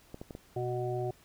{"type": "clicks", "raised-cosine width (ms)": 2, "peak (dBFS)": -28, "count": 4, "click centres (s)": [0.144, 0.215, 0.308, 0.351]}
{"type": "harmonic tone", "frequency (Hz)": 123.47, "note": "B2", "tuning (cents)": 0, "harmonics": [1, 3, 5, 6], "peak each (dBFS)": [-35, -34, -40, -39], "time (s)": [0.56, 1.11], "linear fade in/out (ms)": 5}
{"effects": ["pink hiss -61 dBFS RMS until 1.24 s"]}